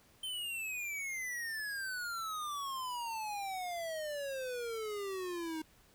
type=exponential sweep; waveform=square; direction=down; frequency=3115 to 311.1 Hz; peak=-38 dBFS; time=0.23-5.62 s; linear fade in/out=5 ms; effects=pink hiss -65 dBFS RMS until 5.94 s